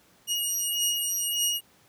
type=beating tone pair; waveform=15% pulse; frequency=2877 / 2878.7 Hz; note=F#7 / F#7; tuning=-49 / -48 cents; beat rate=1.7 Hz; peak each=-21 dBFS; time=0.27-1.61 s; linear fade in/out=50 ms; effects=pink hiss -60 dBFS RMS until 1.88 s + high-pass 100 Hz 12 dB/octave